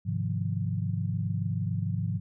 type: chord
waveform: sine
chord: F minor seventh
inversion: first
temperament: equal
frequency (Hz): 103.83 / 130.81 / 155.56 / 174.61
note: Ab2 / C3 / Eb3 / F3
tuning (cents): 0 / 0 / 0 / 0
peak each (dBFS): -30 / -34 / -35 / -33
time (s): 0.05-2.2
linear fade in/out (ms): 20
effects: none